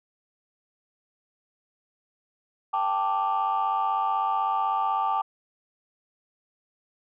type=chord; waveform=sine; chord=G suspended second; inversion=none; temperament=equal; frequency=784 / 880 / 1174.7 Hz; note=G5 / A5 / D6; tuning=0 / 0 / 0 cents; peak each=-26 dBFS; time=2.73-5.22 s; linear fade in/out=10 ms; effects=tanh soft clip ceiling -17 dBFS